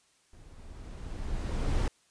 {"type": "noise with level ramp", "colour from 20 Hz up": "brown", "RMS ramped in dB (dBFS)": [-52, -25], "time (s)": [0.33, 1.88], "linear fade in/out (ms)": 2, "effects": ["white hiss -67 dBFS RMS until 2.1 s", "resampled to 22050 Hz"]}